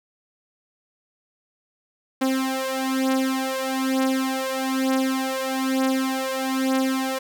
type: beating tone pair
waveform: sawtooth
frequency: 263.3 / 264.4 Hz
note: C4 / C4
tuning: +11 / +18 cents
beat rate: 1.1 Hz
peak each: -20 / -21 dBFS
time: 2.21-7.19 s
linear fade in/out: 10 ms
effects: none